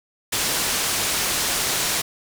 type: low-pass noise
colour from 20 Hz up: white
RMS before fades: -23 dBFS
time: 0.32-2.02 s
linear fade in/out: 10 ms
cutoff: 9500 Hz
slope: 12 dB/octave
effects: none